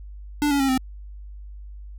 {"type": "tone with pitch steps", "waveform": "square", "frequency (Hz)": [293.7, 282.1, 270.9, 260.1], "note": ["D4", "C#4", "C#4", "C4"], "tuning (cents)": [0, 30, -40, -10], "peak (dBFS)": -19, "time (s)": [0.42, 0.776], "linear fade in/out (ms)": 0, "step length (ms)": 89, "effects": ["added 50 Hz sine -36 dBFS peak until 1.98 s"]}